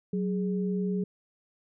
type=tone pair together; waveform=sine; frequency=186.17 / 415.3 Hz; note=F#3 / G#4; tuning=+11 / 0 cents; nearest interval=octave + major second; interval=1389 cents; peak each=-27 / -33 dBFS; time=0.13-1.04 s; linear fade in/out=5 ms; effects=none